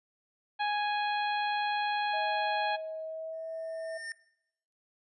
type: harmonic tone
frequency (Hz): 830.6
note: G#5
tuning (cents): 0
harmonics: 1 / 2 / 3 / 4 / 5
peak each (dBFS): -29 / -35 / -39 / -41 / -43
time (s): 0.59-2.77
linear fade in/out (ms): 20
type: tone with pitch glide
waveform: sine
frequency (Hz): 636 to 649.4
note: D#5 to E5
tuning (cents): +38 to -26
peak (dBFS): -36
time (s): 2.13-3.98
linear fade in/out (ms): 10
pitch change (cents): +36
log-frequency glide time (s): 3-3.48
type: tone with exponential growth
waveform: square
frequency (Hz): 1813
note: A#6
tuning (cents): -49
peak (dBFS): -36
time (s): 3.33-4.12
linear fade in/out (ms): 1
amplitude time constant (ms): 170
effects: noise-tail reverb RT60 0.8 s tail -20 dB re dry + resampled to 24000 Hz